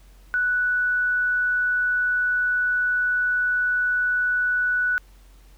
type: tone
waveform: sine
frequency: 1480 Hz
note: F#6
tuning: in tune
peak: -19 dBFS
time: 0.34-4.98 s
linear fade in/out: 0 ms
effects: added 46 Hz sine -47 dBFS peak until 5.57 s + pink hiss -58 dBFS RMS until 5.57 s